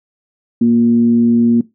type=tone with frequency modulation; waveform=sine; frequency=234.7 Hz; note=A#3; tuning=12 cents sharp; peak=-7 dBFS; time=0.61-1.61 s; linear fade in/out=5 ms; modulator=122 Hz; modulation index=0.37; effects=noise-tail reverb RT60 0.2 s tail -19 dB re dry + high-pass 150 Hz 12 dB/octave